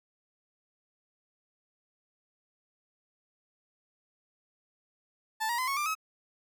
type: tone with pitch steps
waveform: 30% pulse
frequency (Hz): 880 / 948.6 / 1022.6 / 1102.3 / 1188.3 / 1281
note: A5 / A#5 / C6 / C#6 / D6 / E6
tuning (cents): 0 / +30 / -40 / -10 / +20 / -50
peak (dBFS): -26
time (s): 5.4-5.952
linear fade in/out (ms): 20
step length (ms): 92
effects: none